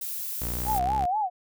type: noise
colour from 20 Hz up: violet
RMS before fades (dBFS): -33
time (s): 0.01-0.79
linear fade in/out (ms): 5
type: exponential sweep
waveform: sawtooth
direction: up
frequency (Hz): 58.27 to 68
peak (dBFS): -27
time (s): 0.41-1.06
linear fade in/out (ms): 10
type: tone with vibrato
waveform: sine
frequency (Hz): 784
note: G5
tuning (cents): 0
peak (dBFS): -23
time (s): 0.65-1.3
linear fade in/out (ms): 50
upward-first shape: sine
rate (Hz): 4.2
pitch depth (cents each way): 180
effects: none